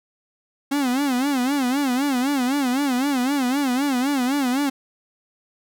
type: tone with vibrato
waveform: 45% pulse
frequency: 266.5 Hz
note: C4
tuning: 32 cents sharp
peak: -19 dBFS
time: 0.71-4.7 s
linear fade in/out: 10 ms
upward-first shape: sine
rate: 3.9 Hz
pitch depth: 150 cents each way
effects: none

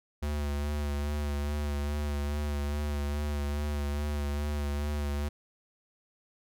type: tone with vibrato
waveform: square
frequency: 73 Hz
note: D2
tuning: 10 cents flat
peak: -30 dBFS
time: 0.22-5.29 s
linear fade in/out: 10 ms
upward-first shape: sine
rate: 2.4 Hz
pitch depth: 28 cents each way
effects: none

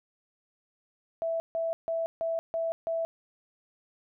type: tone bursts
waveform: sine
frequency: 659.3 Hz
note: E5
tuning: in tune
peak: -27 dBFS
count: 6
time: 1.22-3.05 s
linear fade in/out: 0 ms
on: 180 ms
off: 150 ms
effects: none

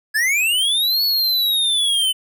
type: linear two-way sweep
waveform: square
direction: up then down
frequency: 1661.2 to 4436 to 3012 Hz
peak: -16 dBFS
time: 0.14-2.13 s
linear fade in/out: 20 ms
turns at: 1.03 s
effects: none

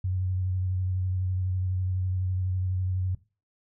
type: tone with vibrato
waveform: sine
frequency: 92.5 Hz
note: F#2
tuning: in tune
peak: -25 dBFS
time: 0.04-3.15 s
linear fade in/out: 5 ms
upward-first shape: sine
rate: 12 Hz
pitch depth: 23 cents each way
effects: noise-tail reverb RT60 0.3 s tail -17 dB re dry

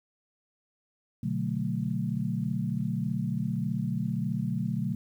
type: chord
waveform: sine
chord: B minor seventh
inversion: none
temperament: equal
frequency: 123.47 / 146.83 / 185 / 220 Hz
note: B2 / D3 / F#3 / A3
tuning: 0 / 0 / 0 / 0 cents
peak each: -33 / -33 / -32 / -33 dBFS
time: 1.23-4.95 s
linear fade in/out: 5 ms
effects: 10-bit

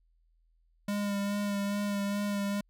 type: tone with vibrato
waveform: square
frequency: 202.6 Hz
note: G#3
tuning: 43 cents flat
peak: -30 dBFS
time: 0.88-2.61 s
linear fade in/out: 5 ms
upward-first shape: sine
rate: 2.4 Hz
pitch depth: 20 cents each way
effects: added 41 Hz sine -65 dBFS peak until 2.69 s

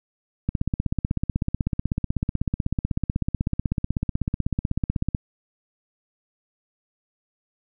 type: click train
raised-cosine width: 5 ms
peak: -10 dBFS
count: 76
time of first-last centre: 0.49-5.148 s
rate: 16.1 Hz
effects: none

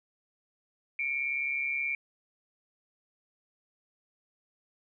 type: tone pair together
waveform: sine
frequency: 2217 / 2356 Hz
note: C#7 / D7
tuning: 0 / +5 cents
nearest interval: minor second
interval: 105 cents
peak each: -34 / -30 dBFS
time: 0.99-1.95 s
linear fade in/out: 2 ms
effects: none

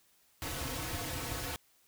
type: noise with comb filter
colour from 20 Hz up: pink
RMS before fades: -38 dBFS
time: 0.42-1.56 s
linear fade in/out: 0 ms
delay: 5 ms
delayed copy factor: -1
effects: white hiss -68 dBFS RMS until 1.87 s

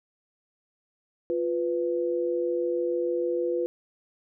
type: tone pair together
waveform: sine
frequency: 350.1 / 496.4 Hz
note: F4 / B4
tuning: +4 / +9 cents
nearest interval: tritone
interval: 605 cents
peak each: -27 dBFS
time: 1.3-3.66 s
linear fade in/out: 0 ms
effects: none

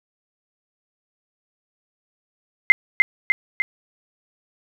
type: tone with echo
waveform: sine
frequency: 2080 Hz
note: C7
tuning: 11 cents flat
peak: -4 dBFS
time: 2.7-2.72 s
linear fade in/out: 0 ms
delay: 300 ms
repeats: 3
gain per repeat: -4 dB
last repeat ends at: 3.62 s
effects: none

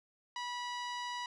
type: tone with low-pass filter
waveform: sawtooth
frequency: 976 Hz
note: B5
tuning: 21 cents flat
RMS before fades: -40 dBFS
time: 0.36-1.26 s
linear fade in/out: 2 ms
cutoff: 4800 Hz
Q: 1.3
effects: none

